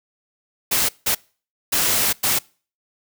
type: noise bursts at uneven times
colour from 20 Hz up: white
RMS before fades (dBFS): -19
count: 4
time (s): 0.71-0.89 / 1.06-1.15 / 1.72-2.13 / 2.23-2.39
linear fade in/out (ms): 10
effects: noise-tail reverb RT60 0.4 s tail -25 dB re dry